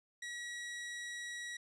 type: tone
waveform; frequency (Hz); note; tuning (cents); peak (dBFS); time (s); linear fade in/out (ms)
sawtooth; 1918; A#6; +49; -38; 0.22-1.57; 5
effects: resampled to 22050 Hz